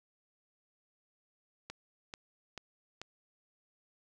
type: click train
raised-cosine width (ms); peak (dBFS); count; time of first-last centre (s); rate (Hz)
0.2; -25; 4; 1.7-3.016; 2.28
effects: none